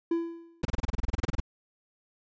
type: tone with exponential decay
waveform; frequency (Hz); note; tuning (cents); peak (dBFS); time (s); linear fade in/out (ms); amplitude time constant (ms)
triangle; 335.3; E4; +30; -20; 0.11-0.62; 5; 110
type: noise bursts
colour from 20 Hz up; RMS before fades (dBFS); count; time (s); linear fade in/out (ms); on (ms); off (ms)
brown; -26; 16; 0.63-1.402; 5; 22; 28
effects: resampled to 16000 Hz